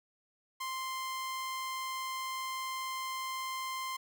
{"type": "tone", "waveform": "sawtooth", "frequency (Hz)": 1046.5, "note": "C6", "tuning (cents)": 0, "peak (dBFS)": -32, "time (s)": [0.6, 3.97], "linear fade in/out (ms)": 10, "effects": []}